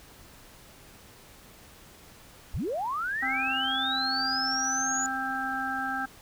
sine linear sweep, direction up, 35.94 to 6940 Hz, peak -28 dBFS, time 2.54-5.06 s, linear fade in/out 0 ms
harmonic tone, 263.8 Hz, C4, 14 cents sharp, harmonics 1 / 3 / 5 / 6, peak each -37 / -33 / -35 / -32 dBFS, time 3.22-6.06 s, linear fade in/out 10 ms
effects pink hiss -52 dBFS RMS until 6.21 s

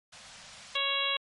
white band-stop noise, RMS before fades -45 dBFS, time 0.12-0.77 s, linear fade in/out 10 ms, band 240 to 510 Hz, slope 48 dB/octave
harmonic tone, 554.4 Hz, C#5, in tune, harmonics 1 / 2 / 3 / 4 / 5 / 6 / 7, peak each -39 / -35 / -40 / -36 / -33 / -31 / -34 dBFS, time 0.75-1.17 s, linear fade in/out 5 ms
effects low-pass 6000 Hz 12 dB/octave + MP3 48 kbps

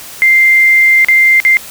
sine tone with dropouts, 2093 Hz, C7, in tune, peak -4 dBFS, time 0.22-1.57 s, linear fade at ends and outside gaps 0 ms, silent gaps 1.047-1.085 / 1.401-1.45 s, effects white hiss -30 dBFS RMS until 1.7 s

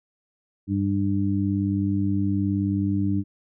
harmonic tone, 99 Hz, G2, 18 cents sharp, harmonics 1 / 2 / 3, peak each -25 / -25 / -25 dBFS, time 0.67-3.24 s, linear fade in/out 50 ms, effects none

